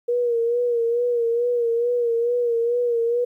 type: tone with vibrato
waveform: sine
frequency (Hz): 474.5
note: A#4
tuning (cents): +31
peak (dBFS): -18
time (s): 0.08-3.25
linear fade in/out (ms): 10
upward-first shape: sine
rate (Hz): 2.3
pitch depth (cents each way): 49
effects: 10-bit